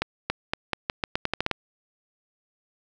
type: accelerating click train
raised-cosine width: 0.3 ms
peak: -8 dBFS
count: 12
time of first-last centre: 0.02-1.513 s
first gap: 280 ms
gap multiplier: 0.84
effects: none